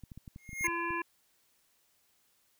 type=clicks; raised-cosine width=5 ms; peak=-34 dBFS; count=10; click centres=0.037 / 0.118 / 0.176 / 0.278 / 0.361 / 0.492 / 0.531 / 0.61 / 0.682 / 0.906 s
type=tone with exponential growth; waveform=square; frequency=2141 Hz; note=C7; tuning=39 cents sharp; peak=-26 dBFS; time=0.38-0.67 s; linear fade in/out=2 ms; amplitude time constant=62 ms
type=harmonic tone; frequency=340.3 Hz; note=F4; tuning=45 cents flat; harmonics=1 / 3 / 5 / 7 / 8; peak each=-38 / -35 / -38 / -40 / -45 dBFS; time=0.64-1.02 s; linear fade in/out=5 ms
effects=white hiss -71 dBFS RMS until 2.59 s